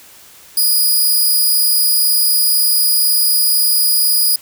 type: tone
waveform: 5% pulse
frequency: 4931 Hz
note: D#8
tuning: 16 cents flat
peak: -4 dBFS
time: 0.57-4.36 s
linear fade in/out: 5 ms
effects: white hiss -42 dBFS RMS until 4.41 s